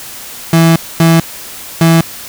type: tone bursts at uneven times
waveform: 35% pulse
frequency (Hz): 164.81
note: E3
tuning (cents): 0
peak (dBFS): -3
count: 3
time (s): 0.53-0.76 / 1-1.2 / 1.81-2.01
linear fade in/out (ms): 2
effects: white hiss -28 dBFS RMS until 2.28 s